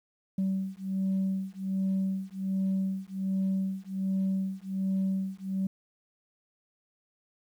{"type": "beating tone pair", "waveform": "sine", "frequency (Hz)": [190.9, 192.2], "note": ["G3", "G3"], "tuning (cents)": [-46, -34], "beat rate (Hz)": 1.3, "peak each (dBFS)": -29, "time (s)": [0.38, 5.67], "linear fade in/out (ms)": 5, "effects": ["tanh soft clip ceiling -23 dBFS", "10-bit"]}